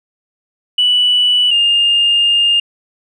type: tone pair in turn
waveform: sine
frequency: 2960 / 2819 Hz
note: F#7 / F7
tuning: 0 / +16 cents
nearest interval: minor second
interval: 84 cents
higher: first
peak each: -8 dBFS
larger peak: neither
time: 0.78-1.51 / 1.51-2.6 s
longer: second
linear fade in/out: 5 ms
effects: tanh soft clip ceiling -4 dBFS